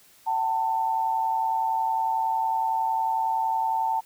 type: tone pair together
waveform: sine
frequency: 761.1 / 892 Hz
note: F#5 / A5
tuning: +49 / +23 cents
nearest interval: minor third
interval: 274 cents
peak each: -29 / -23 dBFS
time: 0.26-4.01 s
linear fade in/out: 20 ms
effects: white hiss -56 dBFS RMS until 4.05 s